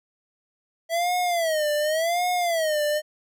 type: tone with vibrato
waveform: square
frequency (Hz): 654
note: E5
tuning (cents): -14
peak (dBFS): -22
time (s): 0.89-3.02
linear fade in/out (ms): 50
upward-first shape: sine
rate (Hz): 0.89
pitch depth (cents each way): 170
effects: none

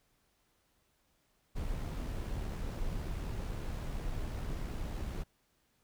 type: noise with amplitude modulation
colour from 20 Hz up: brown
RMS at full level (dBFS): -36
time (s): 1.55-5.24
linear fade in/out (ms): 20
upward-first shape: sine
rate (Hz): 71.2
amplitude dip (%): 30
effects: pink hiss -74 dBFS RMS until 5.83 s

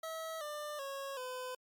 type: tone with pitch steps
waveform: 25% pulse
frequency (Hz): 646 / 595.8 / 549.5 / 506.8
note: E5 / D5 / C#5 / B4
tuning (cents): -35 / +25 / -15 / +45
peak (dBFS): -36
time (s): 0.03-1.55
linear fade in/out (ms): 5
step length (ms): 380
effects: MP3 96 kbps

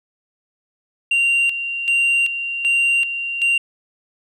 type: tone with tremolo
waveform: sine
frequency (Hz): 2768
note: F7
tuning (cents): -16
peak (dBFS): -11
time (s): 1.11-3.58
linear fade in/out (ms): 5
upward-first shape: square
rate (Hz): 1.3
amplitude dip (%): 70
effects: tanh soft clip ceiling -13 dBFS

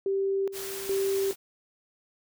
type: tone with tremolo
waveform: sine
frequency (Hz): 390.6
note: G4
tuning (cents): -6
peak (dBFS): -24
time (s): 0.06-1.33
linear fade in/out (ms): 2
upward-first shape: square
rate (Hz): 1.2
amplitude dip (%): 75
type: noise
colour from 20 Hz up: white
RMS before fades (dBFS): -38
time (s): 0.52-1.36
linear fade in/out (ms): 50
effects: none

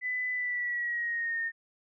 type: tone with pitch glide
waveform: sine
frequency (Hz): 2000 to 1834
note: B6 to A#6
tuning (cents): +21 to -29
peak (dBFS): -29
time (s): 0.01-1.52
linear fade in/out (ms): 50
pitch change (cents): -150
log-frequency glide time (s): 0.32-1.4
effects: none

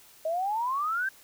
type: exponential sweep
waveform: sine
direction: up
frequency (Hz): 622.3 to 1604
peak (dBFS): -26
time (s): 0.25-1.09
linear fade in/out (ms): 5
effects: white hiss -55 dBFS RMS until 1.23 s

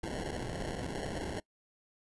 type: noise with sample-and-hold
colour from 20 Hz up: blue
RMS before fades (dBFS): -38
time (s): 0.03-1.4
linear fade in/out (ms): 2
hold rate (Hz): 1225
effects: noise-tail reverb RT60 0.1 s tail -23 dB re dry + resampled to 24000 Hz

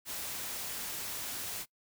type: noise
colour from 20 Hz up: white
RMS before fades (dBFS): -39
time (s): 0.05-1.66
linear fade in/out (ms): 50
effects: noise-tail reverb RT60 0.1 s tail -23 dB re dry

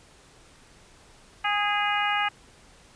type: harmonic tone with a mistuned harmonic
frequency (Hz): 411.4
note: G#4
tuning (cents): -16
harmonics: 2 / 3 / 4 / 5 / 6 / 7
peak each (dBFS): -27 / -29 / -30 / -31 / -32 / -32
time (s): 1.44-2.29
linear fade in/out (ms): 10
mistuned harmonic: 3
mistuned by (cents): +19
effects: pink hiss -54 dBFS RMS until 2.95 s + resampled to 22050 Hz

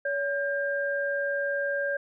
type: tone pair together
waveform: sine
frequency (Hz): 565.7 / 1600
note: C#5 / G6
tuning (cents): +35 / +35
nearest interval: octave + tritone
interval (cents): 1800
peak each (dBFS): -28 / -29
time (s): 0.05-1.97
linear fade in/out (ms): 5
effects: none

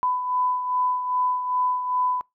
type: beating tone pair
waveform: sine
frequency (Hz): 1000 / 1002.5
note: B5 / B5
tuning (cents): +21 / +26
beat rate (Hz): 2.5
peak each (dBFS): -22 / -30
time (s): 0.03-2.21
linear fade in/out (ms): 0
effects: noise-tail reverb RT60 0.2 s tail -25 dB re dry

